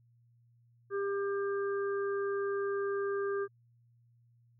harmonic tone, 398.4 Hz, G4, 28 cents sharp, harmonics 1 / 3 / 4, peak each -31 / -41 / -43 dBFS, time 0.9-3.48 s, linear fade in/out 50 ms, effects added 118 Hz sine -63 dBFS peak until 4.59 s

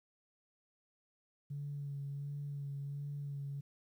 sine tone with vibrato, 142.1 Hz, C#3, 43 cents sharp, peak -38 dBFS, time 1.5-3.61 s, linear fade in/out 10 ms, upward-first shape sine, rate 1.4 Hz, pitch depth 23 cents each way, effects tanh soft clip ceiling -34 dBFS + 12-bit

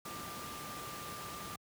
sine tone in noise, 1188 Hz, D6, 20 cents sharp, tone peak -46 dBFS, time 0.05-1.56 s, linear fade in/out 5 ms, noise pink, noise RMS -45 dBFS, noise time 0.05-1.56 s, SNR -4 dB, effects high-pass 100 Hz 12 dB/octave

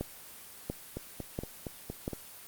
two click trains, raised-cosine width 2 ms, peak -23 / -19 dBFS, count 6 / 4, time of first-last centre 0.97-2.133 / 0.01-2.079 s, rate 4.3 / 1.45 Hz, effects white hiss -49 dBFS RMS until 2.47 s + Opus 24 kbps

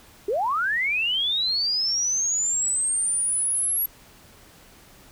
sine linear sweep, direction up, 370 to 11510 Hz, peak -21 dBFS, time 0.28-3.86 s, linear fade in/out 5 ms, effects pink hiss -51 dBFS RMS until 5.11 s

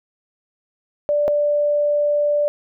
sine tone pair in turn, 587.3 / 587.3 Hz, D5 / D5, 0 / 0 cents, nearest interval unison, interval 0 cents, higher neither, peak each -15 dBFS, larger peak neither, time 1.09-1.28 / 1.28-2.48 s, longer second, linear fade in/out 0 ms, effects none

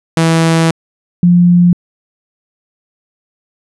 sawtooth / sine tone pair in turn, 163.7 / 175.61 Hz, E3 / F3, -12 / +10 cents, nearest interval minor second, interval 122 cents, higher second, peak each -4 dBFS, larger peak neither, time 0.17-0.71 / 1.23-1.73 s, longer first, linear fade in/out 2 ms, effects resampled to 24000 Hz

